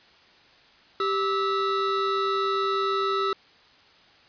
square tone pair together, 392 / 1302.6 Hz, G4 / E6, 0 / -21 cents, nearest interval octave + major sixth, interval 2079 cents, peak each -27 / -26 dBFS, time 1-3.33 s, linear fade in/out 2 ms, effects white hiss -55 dBFS RMS until 4.28 s + resampled to 11025 Hz

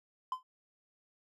triangle tone with exponential decay, 1026 Hz, C6, 34 cents flat, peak -26 dBFS, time 0.32-0.43 s, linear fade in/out 2 ms, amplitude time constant 22 ms, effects tanh soft clip ceiling -23 dBFS

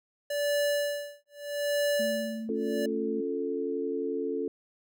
square tone with tremolo, 580 Hz, D5, 22 cents flat, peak -25 dBFS, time 0.3-2.86 s, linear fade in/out 5 ms, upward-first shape sine, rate 0.79 Hz, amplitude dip 100%
sine tone with vibrato, 223.1 Hz, A3, 24 cents sharp, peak -33 dBFS, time 1.99-3.21 s, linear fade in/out 10 ms, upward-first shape sine, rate 19 Hz, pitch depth 17 cents each way
sine chord, Db augmented, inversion none, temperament equal, 277.2 / 349.2 / 440 Hz, Db4 / F4 / A4, 0 / 0 / 0 cents, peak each -34 / -35 / -31 dBFS, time 2.49-4.48 s, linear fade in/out 2 ms
effects none

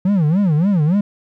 triangle tone with vibrato, 174.61 Hz, F3, in tune, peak -10 dBFS, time 0.05-1.01 s, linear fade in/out 5 ms, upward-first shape sine, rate 3.5 Hz, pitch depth 290 cents each way, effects none

